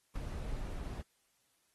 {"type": "noise with ADSR envelope", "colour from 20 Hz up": "brown", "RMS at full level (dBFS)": -33, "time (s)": [0.15, 1.02], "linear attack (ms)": 11, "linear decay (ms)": 6, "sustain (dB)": -7, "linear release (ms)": 10, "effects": ["white hiss -75 dBFS RMS until 1.74 s", "AAC 32 kbps"]}